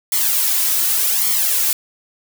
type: noise with flanger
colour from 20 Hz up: blue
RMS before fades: -17 dBFS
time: 0.12-1.73 s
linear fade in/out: 2 ms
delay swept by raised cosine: 0.91 to 3.11 ms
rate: 0.86 Hz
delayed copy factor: +0.75
effects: none